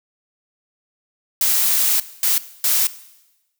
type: noise bursts at uneven times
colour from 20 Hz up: blue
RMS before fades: -17 dBFS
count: 3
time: 1.41-2 / 2.23-2.38 / 2.64-2.87 s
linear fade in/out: 2 ms
effects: noise-tail reverb RT60 1.0 s tail -17 dB re dry